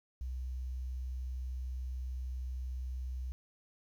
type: tone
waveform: sine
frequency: 63.4 Hz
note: B1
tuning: 46 cents sharp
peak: -36 dBFS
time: 0.21-3.32 s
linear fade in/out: 0 ms
effects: 11-bit